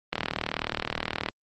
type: click train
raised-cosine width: 0.3 ms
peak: -10 dBFS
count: 46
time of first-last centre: 0.13-1.287 s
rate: 38.9 Hz
effects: high-pass 100 Hz 12 dB/octave + Opus 24 kbps